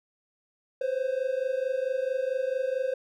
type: tone pair together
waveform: triangle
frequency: 510 / 534.5 Hz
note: C5 / C5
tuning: -44 / +37 cents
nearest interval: minor second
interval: 81 cents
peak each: -27 dBFS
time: 0.81-2.94 s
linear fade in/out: 5 ms
effects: none